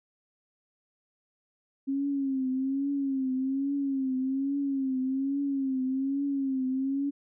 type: tone with vibrato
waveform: sine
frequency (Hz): 270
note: C#4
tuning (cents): -45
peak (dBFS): -26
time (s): 1.87-7.11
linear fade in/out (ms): 20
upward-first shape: triangle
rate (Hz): 1.2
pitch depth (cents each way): 85
effects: none